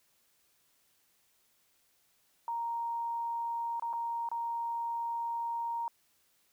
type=tone with dropouts; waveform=sine; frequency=932.3 Hz; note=A#5; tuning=in tune; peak=-32 dBFS; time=2.48-5.88 s; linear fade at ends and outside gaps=1 ms; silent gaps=3.797-3.823 / 3.93-3.935 / 4.289-4.315 s; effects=white hiss -71 dBFS RMS until 6.52 s